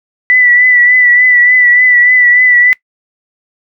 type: tone with vibrato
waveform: sine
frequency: 1975.5 Hz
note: B6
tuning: in tune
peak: -4 dBFS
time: 0.3-2.73 s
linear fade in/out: 0 ms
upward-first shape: triangle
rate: 3.4 Hz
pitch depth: 39 cents each way
effects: noise-tail reverb RT60 0.1 s tail -22 dB re dry